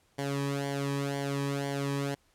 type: tone with flanger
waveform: sawtooth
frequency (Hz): 140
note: C#3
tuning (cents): +18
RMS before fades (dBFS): -32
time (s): 0.18-2.15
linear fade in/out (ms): 10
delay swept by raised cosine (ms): 0.77 to 1.43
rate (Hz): 2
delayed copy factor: -0.75
effects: pink hiss -68 dBFS RMS until 2.34 s + low-pass 12000 Hz 12 dB/octave